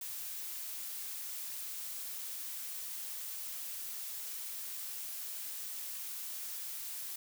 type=noise; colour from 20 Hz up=blue; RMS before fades=-42 dBFS; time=0.01-7.16 s; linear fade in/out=5 ms; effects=none